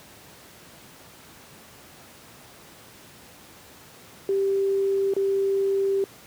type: tone with dropouts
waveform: sine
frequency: 392 Hz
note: G4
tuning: in tune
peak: -20 dBFS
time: 4.29-6.04 s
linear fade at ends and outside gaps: 1 ms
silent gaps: 5.137-5.165 s
effects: pink hiss -48 dBFS RMS until 6.26 s + high-pass 100 Hz 12 dB/octave